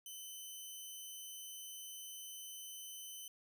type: tone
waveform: 10% pulse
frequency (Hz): 3040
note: F#7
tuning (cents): +46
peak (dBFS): -39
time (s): 0.06-3.28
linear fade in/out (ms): 2
effects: none